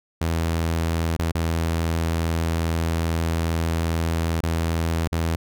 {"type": "tone with dropouts", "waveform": "sawtooth", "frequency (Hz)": 82.41, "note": "E2", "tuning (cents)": 0, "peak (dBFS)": -17, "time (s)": [0.21, 5.36], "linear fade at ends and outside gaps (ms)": 5, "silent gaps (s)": [[1.166, 1.19], [1.318, 1.35], [4.407, 4.433], [5.076, 5.12]], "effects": []}